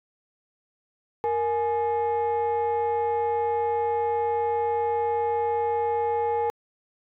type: tone pair together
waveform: sine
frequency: 466.2 / 841.1 Hz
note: A#4 / G#5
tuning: 0 / +22 cents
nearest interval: minor seventh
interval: 1022 cents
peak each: -23 dBFS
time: 1.24-6.5 s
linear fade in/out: 0 ms
effects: tanh soft clip ceiling -19 dBFS